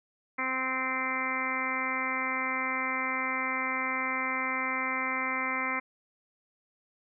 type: harmonic tone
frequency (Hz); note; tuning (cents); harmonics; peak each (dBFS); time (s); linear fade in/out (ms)
260.1; C4; -10; 1 / 2 / 3 / 4 / 5 / 6 / 7 / 8 / 9; -39 / -42 / -42 / -35 / -37 / -42 / -40 / -32 / -38; 0.38-5.8; 10
effects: none